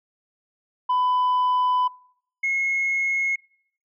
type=tone pair in turn; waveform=sine; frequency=1000 / 2168 Hz; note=B5 / C#7; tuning=+21 / -39 cents; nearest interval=octave + minor second; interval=1340 cents; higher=second; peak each=-16 / -19 dBFS; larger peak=first; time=0.89-1.88 / 2.43-3.36 s; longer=first; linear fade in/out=10 ms; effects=noise-tail reverb RT60 0.7 s tail -26 dB re dry + tanh soft clip ceiling -17 dBFS